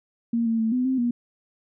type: tone with pitch steps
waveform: sine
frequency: 232.6 / 226.9 / 223 / 251.3 / 261.4 / 239.7 Hz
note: A#3 / A#3 / A3 / B3 / C4 / A#3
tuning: -4 / -47 / +23 / +30 / -1 / +48 cents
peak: -20 dBFS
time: 0.33-1.11 s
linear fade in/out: 5 ms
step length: 130 ms
effects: none